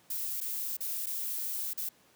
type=noise with dropouts; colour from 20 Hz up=violet; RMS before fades=-35 dBFS; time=0.1-1.89 s; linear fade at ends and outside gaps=5 ms; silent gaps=0.405-0.411 / 0.769-0.805 / 1.061-1.067 / 1.734-1.775 s; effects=pink hiss -63 dBFS RMS until 2.15 s + high-pass 150 Hz 12 dB/octave